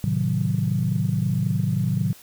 sine chord, A diminished seventh, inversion none, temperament equal with one note detuned, 110 / 131.8 / 155.56 / 185 Hz, A2 / C3 / Eb3 / Gb3, 0 / +13 / 0 / 0 cents, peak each -25 dBFS, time 0.04-2.13 s, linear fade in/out 0 ms, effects tanh soft clip ceiling -10 dBFS + white hiss -48 dBFS RMS until 2.22 s

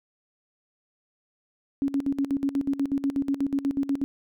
sine tone with tremolo, 277 Hz, C#4, 1 cent flat, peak -21 dBFS, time 1.82-4.04 s, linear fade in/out 0 ms, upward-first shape square, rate 8.2 Hz, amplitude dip 80%, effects none

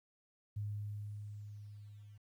sine tone with level ramp, 103.83 Hz, G#2, in tune, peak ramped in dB -36 to -53 dBFS, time 0.56-2.18 s, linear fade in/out 10 ms, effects 12-bit

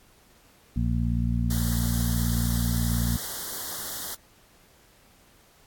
harmonic tone, 58.4 Hz, A#1, 4 cents sharp, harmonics 1 / 2 / 3 / 4, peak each -26 / -27 / -31 / -30 dBFS, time 0.76-3.17 s, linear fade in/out 5 ms
white band-stop noise, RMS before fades -34 dBFS, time 1.5-4.15 s, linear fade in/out 5 ms, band 2000 to 3100 Hz, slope 96 dB/octave
effects pink hiss -58 dBFS RMS until 5.66 s + AAC 64 kbps

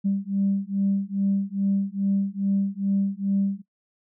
sine beating tone pair, 196 / 198.4 Hz, G3 / G3, 0 / +21 cents, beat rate 2.4 Hz, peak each -24 dBFS, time 0.04-3.62 s, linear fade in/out 20 ms, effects noise-tail reverb RT60 0.1 s tail -20 dB re dry + tanh soft clip ceiling -14 dBFS

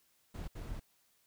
brown noise bursts at uneven times, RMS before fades -42 dBFS, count 2, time 0.34-0.48 / 0.55-0.8 s, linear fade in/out 10 ms, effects white hiss -72 dBFS RMS until 1.26 s

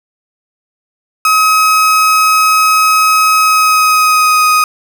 35% pulse tone with pitch glide, 1272 to 1250.9 Hz, D#6 to D#6, +38 to +9 cents, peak -5 dBFS, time 1.25-4.64 s, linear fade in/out 2 ms, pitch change -29 cents, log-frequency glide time 3.41-4.46 s, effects none

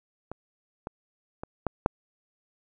clicks, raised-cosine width 1 ms, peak -22 / -20 / -21 / -12 / -6 dBFS, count 5, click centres 0.316 / 0.871 / 1.435 / 1.667 / 1.861 s, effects none

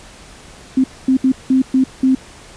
sine tone bursts at uneven times, 261.6 Hz, C4, in tune, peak -9 dBFS, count 6, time 0.77-0.84 / 1.08-1.17 / 1.24-1.32 / 1.5-1.62 / 1.74-1.84 / 2.03-2.15 s, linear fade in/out 5 ms, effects pink hiss -40 dBFS RMS until 2.56 s + resampled to 22050 Hz

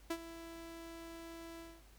sawtooth tone with ADSR envelope, 332.1 Hz, E4, 13 cents sharp, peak -30 dBFS, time 0.1-1.84 s, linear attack 7 ms, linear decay 62 ms, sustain -14 dB, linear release 250 ms, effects added 50 Hz sine -59 dBFS peak until 1.98 s + pink hiss -65 dBFS RMS until 1.98 s

